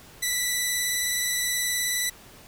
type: tone with vibrato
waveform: 10% pulse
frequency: 1975.5 Hz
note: B6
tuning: in tune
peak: -15 dBFS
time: 0.22-2.1 s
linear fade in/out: 10 ms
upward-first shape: sine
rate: 19 Hz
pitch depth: 17 cents each way
effects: pink hiss -49 dBFS RMS until 2.47 s